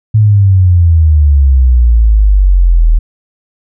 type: exponential sweep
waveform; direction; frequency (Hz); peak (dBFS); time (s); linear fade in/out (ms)
sine; down; 110 to 38.89; -3; 0.14-2.99; 10
effects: none